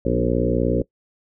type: harmonic tone with a mistuned harmonic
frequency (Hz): 60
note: B1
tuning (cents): -49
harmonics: 1 / 2 / 3 / 4 / 5 / 6 / 7 / 8 / 9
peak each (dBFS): -26 / -26 / -26 / -26 / -26 / -26 / -26 / -26 / -26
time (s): 0.05-0.82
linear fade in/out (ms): 5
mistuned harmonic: 4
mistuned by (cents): +25
effects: noise-tail reverb RT60 0.1 s tail -22 dB re dry